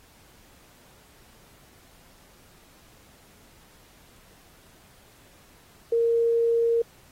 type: tone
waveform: sine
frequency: 463.9 Hz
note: A#4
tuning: 8 cents flat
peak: -19 dBFS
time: 5.92-6.82 s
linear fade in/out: 5 ms
effects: pink hiss -56 dBFS RMS until 7.11 s + AAC 48 kbps